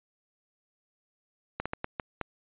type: slowing click train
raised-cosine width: 0.5 ms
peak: -16 dBFS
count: 6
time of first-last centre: 1.6-2.213 s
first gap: 56 ms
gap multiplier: 1.4
effects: resampled to 8000 Hz